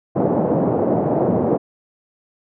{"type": "band-pass noise", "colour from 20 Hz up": "white", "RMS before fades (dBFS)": -18, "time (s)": [0.15, 1.58], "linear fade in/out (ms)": 20, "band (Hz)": [120, 630], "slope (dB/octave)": 24, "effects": []}